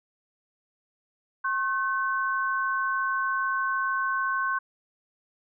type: tone pair together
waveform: sine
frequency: 1078 / 1524.5 Hz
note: C#6 / G6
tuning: -49 / -49 cents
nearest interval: tritone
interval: 600 cents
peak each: -27 dBFS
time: 1.44-4.59 s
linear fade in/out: 10 ms
effects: none